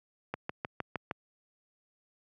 click train, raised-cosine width 0.5 ms, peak -18 dBFS, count 6, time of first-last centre 0.34-1.112 s, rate 6.48 Hz, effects high-pass 100 Hz 12 dB/octave

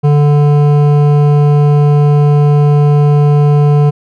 sine tone with hard clipping, 146.3 Hz, D3, 6 cents flat, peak -7 dBFS, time 0.03-3.91 s, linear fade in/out 20 ms, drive 12 dB, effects none

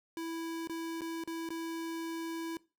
square tone with dropouts, 329.6 Hz, E4, in tune, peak -37 dBFS, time 0.17-2.57 s, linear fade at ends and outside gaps 1 ms, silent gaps 0.673-0.696 / 1.009-1.017 / 1.238-1.275 / 1.49-1.504 s, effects noise-tail reverb RT60 0.3 s tail -20 dB re dry

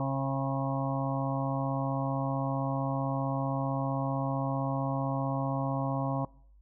harmonic tone with a mistuned harmonic, 135.5 Hz, C#3, 39 cents flat, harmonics 1 / 2 / 4 / 5 / 6 / 7 / 8, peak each -31 / -34 / -37 / -38 / -39 / -39 / -40 dBFS, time 0-6.25 s, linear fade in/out 2 ms, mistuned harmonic 7, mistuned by +36 cents, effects noise-tail reverb RT60 0.6 s tail -23 dB re dry + added 50 Hz sine -55 dBFS peak until 6.61 s

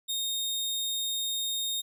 sawtooth tone, 3700 Hz, A#7, 14 cents flat, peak -26 dBFS, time 0.08-1.82 s, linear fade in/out 20 ms, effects none

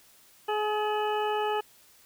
harmonic tone with a mistuned harmonic, 423 Hz, G#4, 32 cents sharp, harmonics 1 / 2 / 3 / 4 / 6 / 7, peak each -29 / -29 / -36 / -40 / -43 / -40 dBFS, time 0.48-1.61 s, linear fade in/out 10 ms, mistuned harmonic 4, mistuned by +19 cents, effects white hiss -58 dBFS RMS until 2.05 s

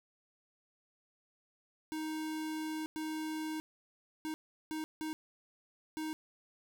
square tone bursts at uneven times, 312.6 Hz, D#4, 8 cents sharp, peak -37 dBFS, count 6, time 1.92-2.86 / 2.96-3.6 / 4.25-4.34 / 4.71-4.84 / 5.01-5.13 / 5.97-6.13 s, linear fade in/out 0 ms, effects none

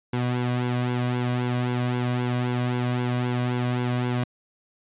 sawtooth tone with flanger, 123.47 Hz, B2, in tune, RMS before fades -25 dBFS, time 0.13-4.24 s, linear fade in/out 5 ms, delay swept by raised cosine 1.6 to 2.3 ms, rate 3.8 Hz, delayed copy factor -0.65, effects resampled to 8000 Hz

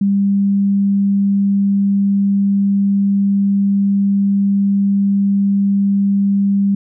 sine tone, 198.8 Hz, G3, 25 cents sharp, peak -11 dBFS, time 0.01-6.75 s, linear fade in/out 5 ms, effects none

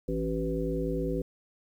harmonic tone with a mistuned harmonic, 55 Hz, A1, in tune, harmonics 1 / 3 / 5 / 7 / 9, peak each -34 / -34 / -34 / -34 / -34 dBFS, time 0.08-1.22 s, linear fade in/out 5 ms, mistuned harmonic 7, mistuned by -17 cents, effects 10-bit

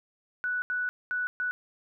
sine tone bursts at uneven times, 1480 Hz, F#6, in tune, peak -27 dBFS, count 4, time 0.44-0.62 / 0.7-0.89 / 1.11-1.27 / 1.4-1.51 s, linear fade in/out 0 ms, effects none

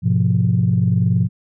sine chord, F diminished, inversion first, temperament just, 104.77 / 125.72 / 174.61 Hz, Ab2 / Cb3 / F3, +16 / +31 / 0 cents, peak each -17 dBFS, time 0.02-1.29 s, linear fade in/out 50 ms, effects tanh soft clip ceiling -5 dBFS

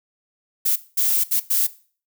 violet noise bursts at uneven times, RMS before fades -19 dBFS, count 4, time 0.65-0.76 / 0.97-1.24 / 1.31-1.4 / 1.5-1.67 s, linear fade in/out 10 ms, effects noise-tail reverb RT60 0.4 s tail -17 dB re dry

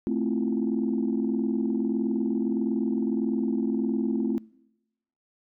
sine chord, F major seventh, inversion first, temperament equal, 220 / 261.6 / 329.6 / 349.2 Hz, A3 / C4 / E4 / F4, 0 / 0 / 0 / 0 cents, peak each -27 / -27 / -31 / -32 dBFS, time 0.07-4.38 s, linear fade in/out 0 ms, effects noise-tail reverb RT60 0.9 s tail -24 dB re dry + tanh soft clip ceiling -16 dBFS

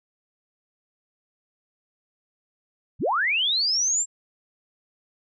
sine linear sweep, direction up, 49 to 7560 Hz, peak -20 dBFS, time 2.99-4.06 s, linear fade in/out 50 ms, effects none

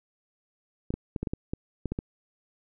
clicks, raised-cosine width 3 ms, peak -17 dBFS, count 10, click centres 0.905 / 0.94 / 1.162 / 1.23 / 1.272 / 1.335 / 1.535 / 1.857 / 1.92 / 1.989 s, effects none

